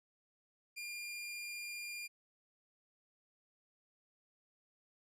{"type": "tone", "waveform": "sawtooth", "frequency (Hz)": 2405, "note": "D7", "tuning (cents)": 41, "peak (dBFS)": -39, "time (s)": [0.76, 2.08], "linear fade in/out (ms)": 20, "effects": ["resampled to 32000 Hz"]}